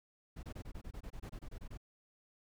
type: noise bursts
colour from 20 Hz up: brown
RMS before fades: -45 dBFS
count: 15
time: 0.36-1.775 s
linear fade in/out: 10 ms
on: 71 ms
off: 25 ms
effects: none